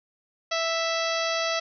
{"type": "harmonic tone", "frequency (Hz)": 659.3, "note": "E5", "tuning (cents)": 0, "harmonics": [1, 2, 3, 4, 5, 6, 7, 8, 9], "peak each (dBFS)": [-28, -31, -33, -34, -35, -36, -36, -37, -38], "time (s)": [0.51, 1.6], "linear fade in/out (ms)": 10, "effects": []}